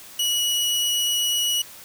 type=tone; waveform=sawtooth; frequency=2923 Hz; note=F#7; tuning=22 cents flat; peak=-17 dBFS; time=0.19-1.62 s; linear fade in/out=5 ms; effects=white hiss -43 dBFS RMS until 1.84 s